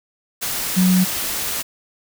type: tone in noise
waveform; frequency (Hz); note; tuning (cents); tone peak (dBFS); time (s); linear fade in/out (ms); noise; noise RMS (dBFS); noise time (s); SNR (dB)
sine; 184.2; F#3; -7; -12; 0.76-1.05; 20; white; -24; 0.41-1.63; +9
effects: none